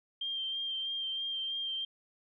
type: tone with vibrato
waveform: sine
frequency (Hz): 3173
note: G7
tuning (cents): +20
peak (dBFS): -33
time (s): 0.21-1.85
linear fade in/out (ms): 5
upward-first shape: sine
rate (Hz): 3.1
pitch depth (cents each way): 19
effects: none